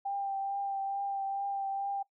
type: tone with vibrato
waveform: sine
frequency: 790 Hz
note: G5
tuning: 13 cents sharp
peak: -31 dBFS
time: 0.05-2.03 s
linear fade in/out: 10 ms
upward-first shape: triangle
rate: 2.3 Hz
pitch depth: 21 cents each way
effects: noise-tail reverb RT60 0.1 s tail -20 dB re dry